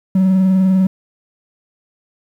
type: tone with vibrato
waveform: triangle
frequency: 188.3 Hz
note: F#3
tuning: 31 cents sharp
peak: -7 dBFS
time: 0.15-0.87 s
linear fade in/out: 5 ms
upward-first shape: sine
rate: 20 Hz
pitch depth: 40 cents each way
effects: tanh soft clip ceiling -3 dBFS + 8-bit